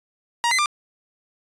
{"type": "tone with pitch steps", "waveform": "sawtooth", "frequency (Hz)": [945, 2047, 1191], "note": ["A#5", "C7", "D6"], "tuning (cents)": [23, -38, 24], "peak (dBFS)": -14, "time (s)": [0.44, 0.659], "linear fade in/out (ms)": 0, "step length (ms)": 73, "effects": ["resampled to 22050 Hz"]}